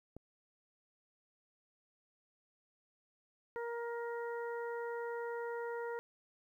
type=click; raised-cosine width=2 ms; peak=-35 dBFS; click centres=0.166 s
type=harmonic tone; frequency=470 Hz; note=A#4; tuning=14 cents sharp; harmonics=1 / 2 / 3 / 4; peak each=-39 / -45 / -49 / -51 dBFS; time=3.56-5.99 s; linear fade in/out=0 ms
effects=12-bit